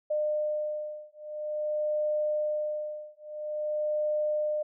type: beating tone pair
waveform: sine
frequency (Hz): 604 / 604.49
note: D5 / D5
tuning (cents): +48 / +50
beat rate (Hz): 0.49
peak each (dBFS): -31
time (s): 0.1-4.63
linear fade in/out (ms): 10
effects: none